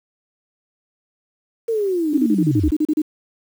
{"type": "linear sweep", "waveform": "sine", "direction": "down", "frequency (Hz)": [466.2, 58.27], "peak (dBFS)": -17, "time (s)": [1.68, 2.71], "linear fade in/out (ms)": 10}
{"type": "tone bursts", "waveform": "sine", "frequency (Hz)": 306.3, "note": "D#4", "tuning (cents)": -27, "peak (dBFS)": -14, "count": 11, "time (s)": [2.13, 3.019], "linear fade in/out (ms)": 5, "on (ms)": 49, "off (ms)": 35}
{"effects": ["7-bit"]}